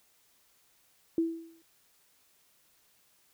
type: tone with exponential decay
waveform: sine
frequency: 329.6 Hz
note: E4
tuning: in tune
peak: -22 dBFS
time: 1.18-1.62 s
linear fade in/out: 2 ms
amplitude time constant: 95 ms
effects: white hiss -67 dBFS RMS until 3.33 s